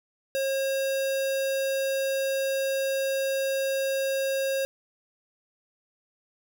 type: tone with notch filter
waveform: square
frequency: 540 Hz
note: C#5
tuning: 45 cents flat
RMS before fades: -27 dBFS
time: 0.35-4.65 s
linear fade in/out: 0 ms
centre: 1100 Hz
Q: 1.3
effects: none